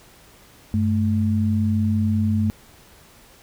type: tone pair together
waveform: sine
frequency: 96.8 / 217.3 Hz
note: G2 / A3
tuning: -21 / -21 cents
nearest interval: octave + major second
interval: 1400 cents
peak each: -20 dBFS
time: 0.74-2.5 s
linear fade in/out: 0 ms
effects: pink hiss -50 dBFS RMS until 3.42 s